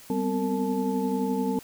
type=tone cluster; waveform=sine; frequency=194.9 / 245.1 / 256.6 / 454.9 / 868 Hz; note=G3 / B3 / C4 / A#4 / A5; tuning=-10 / -13 / -34 / -42 / -24 cents; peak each=-29 / -34 / -28 / -30 / -34 dBFS; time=0.1-1.59 s; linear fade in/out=2 ms; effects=white hiss -49 dBFS RMS until 1.63 s